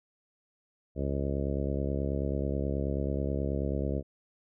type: harmonic tone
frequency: 69.3 Hz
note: C#2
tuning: in tune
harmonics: 1 / 2 / 3 / 4 / 5 / 6 / 7 / 8 / 9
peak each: -32 / -35 / -37 / -38 / -39 / -40 / -40 / -41 / -42 dBFS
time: 0.95-4.03 s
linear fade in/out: 50 ms
effects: none